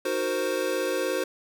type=chord; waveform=square; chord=C half-diminished seventh; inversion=first; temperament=equal; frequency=311.1 / 370 / 466.2 / 523.3 Hz; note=Eb4 / Gb4 / Bb4 / C5; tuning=0 / 0 / 0 / 0 cents; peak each=-35 / -31 / -33 / -29 dBFS; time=0.05-1.24 s; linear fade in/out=5 ms; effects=none